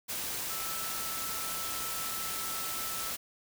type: tone in noise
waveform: sine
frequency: 1318.5 Hz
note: E6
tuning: in tune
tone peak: -42 dBFS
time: 0.49-3.12 s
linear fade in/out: 20 ms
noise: white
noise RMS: -36 dBFS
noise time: 0.08-3.17 s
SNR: -9 dB
effects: none